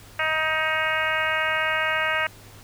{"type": "harmonic tone", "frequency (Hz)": 314.7, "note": "D#4", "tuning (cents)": 20, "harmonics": [2, 3, 4, 5, 6, 7, 8, 9], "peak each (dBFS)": [-30, -32, -29, -27, -28, -29, -32, -33], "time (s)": [0.19, 2.27], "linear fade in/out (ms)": 5, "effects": ["added 104 Hz sine -48 dBFS peak until 2.63 s", "pink hiss -48 dBFS RMS until 2.63 s"]}